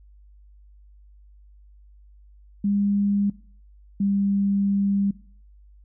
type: tone pair in turn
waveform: sine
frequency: 201.9 / 199.12 Hz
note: G#3 / G3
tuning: -49 / +27 cents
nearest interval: unison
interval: 24 cents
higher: first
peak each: -19 dBFS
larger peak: neither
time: 2.64-3.3 / 4-5.11 s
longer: second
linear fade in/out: 5 ms
effects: noise-tail reverb RT60 0.5 s tail -20 dB re dry + added 50 Hz sine -48 dBFS peak until 5.84 s